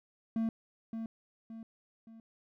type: tone with echo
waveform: triangle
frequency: 225 Hz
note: A3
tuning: 39 cents sharp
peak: -27 dBFS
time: 0.36-0.49 s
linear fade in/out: 2 ms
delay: 570 ms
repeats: 3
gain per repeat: -7 dB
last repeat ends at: 2.2 s
effects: none